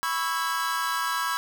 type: chord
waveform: 45% pulse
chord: C# minor seventh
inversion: third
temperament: equal with one note detuned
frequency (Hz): 987.8 / 1108.7 / 1318.5 / 1633.6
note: B5 / C#6 / E6 / G#6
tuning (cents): 0 / 0 / 0 / -29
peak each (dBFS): -31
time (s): 0.03-1.37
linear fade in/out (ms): 0
effects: none